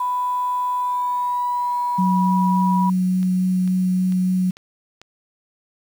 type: tone with pitch glide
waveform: sine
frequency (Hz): 992 to 974.4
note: B5 to B5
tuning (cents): +7 to -24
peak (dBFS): -19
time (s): 0-2.9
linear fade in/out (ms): 5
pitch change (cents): -31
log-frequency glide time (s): 0.77-1.79
type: tone with vibrato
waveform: sine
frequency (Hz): 184.1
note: F#3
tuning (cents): -8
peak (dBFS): -16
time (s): 1.98-4.51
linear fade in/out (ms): 10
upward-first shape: triangle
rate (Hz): 3.5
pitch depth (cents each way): 8
type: click train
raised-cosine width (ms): 0.2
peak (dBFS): -24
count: 5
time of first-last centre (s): 3.23-5.016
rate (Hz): 2.24
effects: 7-bit